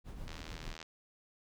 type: noise with tremolo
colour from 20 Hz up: brown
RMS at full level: -43 dBFS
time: 0.04-0.77 s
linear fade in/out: 50 ms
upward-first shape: sine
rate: 6.8 Hz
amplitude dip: 45%
type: click train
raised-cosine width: 0.2 ms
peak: -29 dBFS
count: 45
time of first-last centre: 0.28-0.828 s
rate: 80.3 Hz
effects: none